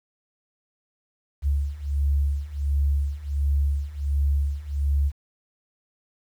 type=beating tone pair; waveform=sine; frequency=70 / 71.4 Hz; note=C#2 / D2; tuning=+18 / -48 cents; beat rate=1.4 Hz; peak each=-25 / -23 dBFS; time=1.42-5.12 s; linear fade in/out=50 ms; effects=9-bit